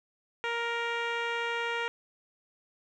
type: tone with low-pass filter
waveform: 10% pulse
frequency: 467.9 Hz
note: A#4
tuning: 6 cents sharp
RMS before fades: -32 dBFS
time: 0.44-1.88 s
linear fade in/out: 0 ms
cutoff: 2900 Hz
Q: 1
effects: none